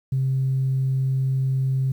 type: tone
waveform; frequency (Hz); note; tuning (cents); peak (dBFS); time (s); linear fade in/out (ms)
sine; 132.7; C3; +25; -18; 0.12-1.92; 5
effects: tanh soft clip ceiling -15 dBFS + 9-bit